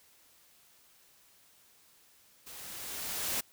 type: noise with level ramp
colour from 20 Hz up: white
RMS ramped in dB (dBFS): -48 to -32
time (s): 2.46-3.41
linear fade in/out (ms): 10
effects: white hiss -63 dBFS RMS until 3.52 s